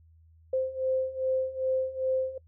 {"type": "beating tone pair", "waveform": "sine", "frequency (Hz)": [520, 522.5], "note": ["C5", "C5"], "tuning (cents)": [-11, -2], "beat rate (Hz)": 2.5, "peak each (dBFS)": [-31, -28], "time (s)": [0.53, 2.38], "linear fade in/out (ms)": 5, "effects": ["noise-tail reverb RT60 0.1 s tail -24 dB re dry", "added 81 Hz sine -55 dBFS peak until 2.47 s"]}